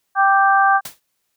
harmonic tone, 392 Hz, G4, in tune, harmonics 2 / 3 / 4, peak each -14 / -16 / -17 dBFS, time 0.15-0.81 s, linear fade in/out 50 ms
white noise with exponential decay, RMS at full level -26 dBFS, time 0.85-1 s, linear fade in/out 5 ms, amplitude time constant 31 ms
effects white hiss -71 dBFS RMS until 1.36 s

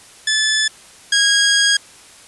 15% pulse tone pair in turn, 1736 / 1638.6 Hz, A6 / G#6, -24 / -24 cents, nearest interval minor second, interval 100 cents, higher first, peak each -8 / -5 dBFS, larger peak second, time 0.27-0.68 / 1.12-1.77 s, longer second, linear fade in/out 5 ms, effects white hiss -43 dBFS RMS until 2.27 s + resampled to 24000 Hz

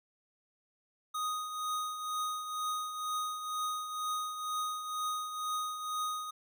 square tone with tremolo, 1244.5 Hz, D#6, in tune, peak -32 dBFS, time 1.14-6.31 s, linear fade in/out 10 ms, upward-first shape triangle, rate 2.1 Hz, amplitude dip 60%, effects none

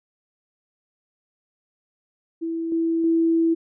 sine tone with level steps, 329.6 Hz, E4, in tune, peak -24 / -19 / -16 dBFS, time 2.41-3.55 s, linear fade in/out 20 ms, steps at 2.72 / 3.04 s, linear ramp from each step 2 ms, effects none

